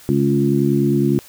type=harmonic tone with a mistuned harmonic; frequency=69.9 Hz; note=C#2; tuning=15 cents sharp; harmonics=2 / 3 / 4 / 5; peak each=-19 / -19 / -19 / -19 dBFS; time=0.09-1.19 s; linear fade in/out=0 ms; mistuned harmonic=2; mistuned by=-23 cents; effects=white hiss -44 dBFS RMS until 1.28 s